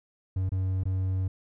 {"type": "tone with dropouts", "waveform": "triangle", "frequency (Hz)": 94, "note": "F#2", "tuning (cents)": 28, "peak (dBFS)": -23, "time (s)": [0.36, 1.28], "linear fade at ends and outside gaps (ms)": 5, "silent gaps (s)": [[0.493, 0.518], [0.836, 0.854]], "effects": []}